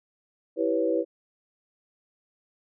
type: chord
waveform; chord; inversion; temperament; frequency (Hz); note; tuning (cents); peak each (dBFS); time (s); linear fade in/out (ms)
sine; C# half-diminished seventh; first; equal; 329.6 / 392 / 493.9 / 554.4; E4 / G4 / B4 / C#5; 0 / 0 / 0 / 0; -27 / -30 / -26 / -29; 0.56-1.05; 50
effects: none